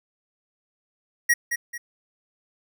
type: tone with echo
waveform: square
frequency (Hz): 1900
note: A#6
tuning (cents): +33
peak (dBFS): -16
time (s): 1.29-1.34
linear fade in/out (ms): 10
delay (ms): 220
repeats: 2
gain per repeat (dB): -8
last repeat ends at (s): 1.78
effects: none